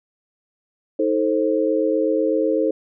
sine chord, A diminished, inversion second, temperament just, 316.8 / 440 / 528 Hz, Eb4 / A4 / C5, +31 / 0 / +16 cents, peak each -21 dBFS, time 0.99-2.71 s, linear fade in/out 5 ms, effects none

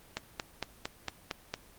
click train, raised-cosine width 0.2 ms, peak -15 dBFS, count 7, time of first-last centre 0.17-1.54 s, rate 4.38 Hz, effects pink hiss -57 dBFS RMS until 1.78 s + Opus 24 kbps

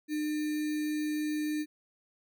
sine tone with sample-and-hold, 303.3 Hz, D#4, 44 cents flat, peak -29 dBFS, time 0.08-1.66 s, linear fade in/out 50 ms, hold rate 2100 Hz, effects none

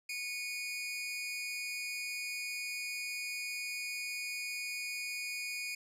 sawtooth tone pair together, 2217 / 2455 Hz, C#7 / D#7, 0 / -24 cents, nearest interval major second, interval 176 cents, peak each -39 / -35 dBFS, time 0.09-5.75 s, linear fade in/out 5 ms, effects low-pass 12000 Hz 12 dB/octave

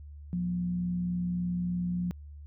sine tone with frequency modulation, 177.1 Hz, F3, 24 cents sharp, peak -28 dBFS, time 0.33-2.11 s, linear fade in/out 0 ms, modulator 63.4 Hz, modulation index 0.23, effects added 73 Hz sine -43 dBFS peak until 2.46 s

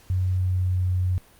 sine tone with pitch glide, 92.2 to 91.3 Hz, F#2 to F#2, -6 to -23 cents, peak -20 dBFS, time 0.1-1.18 s, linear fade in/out 0 ms, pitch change -17 cents, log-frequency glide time 0.35-0.84 s, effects pink hiss -54 dBFS RMS until 1.39 s + Opus 48 kbps

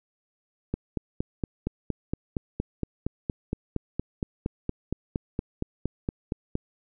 click train, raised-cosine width 3 ms, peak -14 dBFS, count 26, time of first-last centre 0.74-6.554 s, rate 4.3 Hz, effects none

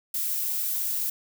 violet noise, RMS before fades -28 dBFS, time 0.14-1.1 s, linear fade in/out 5 ms, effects none

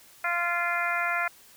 harmonic tone, 346.6 Hz, F4, 13 cents flat, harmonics 2 / 3 / 4 / 5 / 6 / 7, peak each -32 / -35 / -29 / -33 / -31 / -35 dBFS, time 0.24-1.28 s, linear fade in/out 5 ms, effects white hiss -54 dBFS RMS until 1.56 s

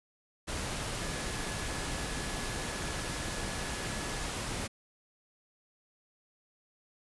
sine tone in noise, 1700 Hz, G#6, 40 cents sharp, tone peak -47 dBFS, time 1-4.26 s, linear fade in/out 20 ms, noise pink, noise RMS -36 dBFS, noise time 0.47-4.68 s, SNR -14 dB, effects resampled to 24000 Hz

